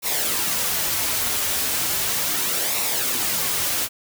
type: noise with flanger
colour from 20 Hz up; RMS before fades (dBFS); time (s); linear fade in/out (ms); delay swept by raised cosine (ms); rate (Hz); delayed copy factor
white; -23; 0.02-3.89; 50; 0.63 to 6.13; 0.36; -0.5
effects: none